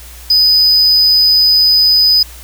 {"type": "tone", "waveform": "triangle", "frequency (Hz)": 4992, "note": "D#8", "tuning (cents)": 5, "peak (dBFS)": -5, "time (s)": [0.3, 2.23], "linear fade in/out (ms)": 5, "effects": ["added 60 Hz sine -33 dBFS peak until 2.43 s", "white hiss -36 dBFS RMS until 2.43 s"]}